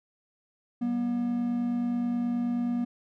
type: tone pair together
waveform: triangle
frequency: 191.3 / 240.7 Hz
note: G3 / B3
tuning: -42 / -44 cents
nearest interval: major third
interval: 398 cents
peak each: -34 / -24 dBFS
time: 0.81-2.85 s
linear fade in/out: 10 ms
effects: none